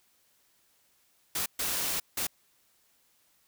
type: noise bursts at uneven times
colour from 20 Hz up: white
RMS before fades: -31 dBFS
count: 3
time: 1.35-1.46 / 1.59-2 / 2.17-2.27 s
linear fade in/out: 5 ms
effects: white hiss -68 dBFS RMS until 3.47 s